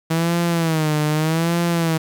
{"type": "tone with vibrato", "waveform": "sawtooth", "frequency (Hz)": 161, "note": "E3", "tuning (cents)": -41, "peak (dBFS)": -13, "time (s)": [0.1, 1.98], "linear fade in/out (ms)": 10, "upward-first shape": "sine", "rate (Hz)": 0.82, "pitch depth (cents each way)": 110, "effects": ["8-bit"]}